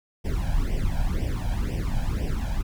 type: noise with flanger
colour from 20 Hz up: brown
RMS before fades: -25 dBFS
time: 0.24-2.63 s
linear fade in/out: 20 ms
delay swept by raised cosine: 0.36 to 1.29 ms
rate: 2 Hz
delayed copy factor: +1
effects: none